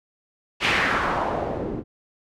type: noise with low-pass filter sweep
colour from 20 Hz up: white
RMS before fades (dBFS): -24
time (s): 0.6-1.84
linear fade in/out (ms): 50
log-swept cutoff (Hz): 2800 to 300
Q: 1.8
effects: none